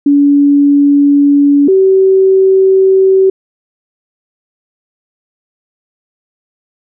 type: tone pair in turn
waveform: sine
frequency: 285.1 / 382.2 Hz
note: C#4 / G4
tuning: +49 / -44 cents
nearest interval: perfect fourth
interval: 507 cents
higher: second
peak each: -4 dBFS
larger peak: neither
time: 0.06-1.68 / 1.68-3.3 s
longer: neither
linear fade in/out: 5 ms
effects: none